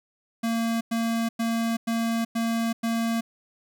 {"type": "tone bursts", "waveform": "square", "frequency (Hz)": 229, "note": "A#3", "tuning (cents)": -31, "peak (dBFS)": -24, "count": 6, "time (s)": [0.43, 3.21], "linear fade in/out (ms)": 10, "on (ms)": 380, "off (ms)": 100, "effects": []}